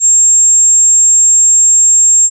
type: tone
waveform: sine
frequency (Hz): 7500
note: A#8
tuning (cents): +10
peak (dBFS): -4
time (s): 0-2.3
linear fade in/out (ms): 50
effects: none